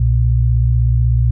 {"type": "tone pair together", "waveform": "sine", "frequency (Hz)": [63, 119.2], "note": ["B1", "A#2"], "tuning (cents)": [35, 39], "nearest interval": "major seventh", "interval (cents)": 1104, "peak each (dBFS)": -13, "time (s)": [0, 1.31], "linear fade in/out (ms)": 5, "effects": []}